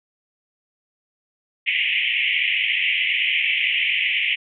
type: band-pass noise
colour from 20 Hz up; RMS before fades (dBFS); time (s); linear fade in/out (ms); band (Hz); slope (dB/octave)
pink; -21; 1.66-4.36; 20; 2000 to 3100; 96
effects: none